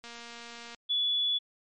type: click train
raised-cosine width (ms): 0.2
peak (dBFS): -28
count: 167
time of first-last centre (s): 0.04-0.746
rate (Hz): 235
type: tone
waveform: sine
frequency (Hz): 3424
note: A7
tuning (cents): -48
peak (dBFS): -25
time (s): 0.89-1.39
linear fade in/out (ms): 20
effects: MP3 48 kbps